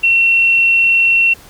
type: tone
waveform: sine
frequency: 2719 Hz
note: F7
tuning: 47 cents flat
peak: -8 dBFS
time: 0.03-1.34 s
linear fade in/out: 10 ms
effects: pink hiss -41 dBFS RMS until 1.49 s